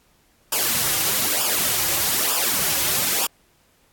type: noise with flanger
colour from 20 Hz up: white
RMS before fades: -21 dBFS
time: 0.52-3.27 s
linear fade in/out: 5 ms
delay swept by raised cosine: 0.48 to 4.58 ms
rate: 1.1 Hz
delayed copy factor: -0.75
effects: pink hiss -60 dBFS RMS until 3.92 s + AAC 64 kbps